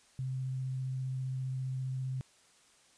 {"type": "tone with vibrato", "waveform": "sine", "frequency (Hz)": 130.5, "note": "C3", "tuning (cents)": -4, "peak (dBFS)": -33, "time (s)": [0.19, 2.21], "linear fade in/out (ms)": 0, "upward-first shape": "square", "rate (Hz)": 15, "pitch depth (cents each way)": 8, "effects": ["white hiss -64 dBFS RMS until 2.97 s", "resampled to 22050 Hz"]}